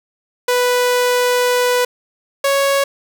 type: tone pair in turn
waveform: sawtooth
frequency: 493.9 / 554.4 Hz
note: B4 / C#5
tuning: 0 / 0 cents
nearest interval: major second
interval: 200 cents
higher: second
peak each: -9 dBFS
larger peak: neither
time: 0.48-1.85 / 2.44-2.84 s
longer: first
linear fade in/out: 5 ms
effects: none